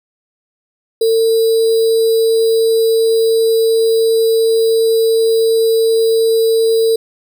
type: tone with sample-and-hold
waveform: sine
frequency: 451.4 Hz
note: A4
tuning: 44 cents sharp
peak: -9 dBFS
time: 1.01-6.96 s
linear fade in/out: 5 ms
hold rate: 4410 Hz
effects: none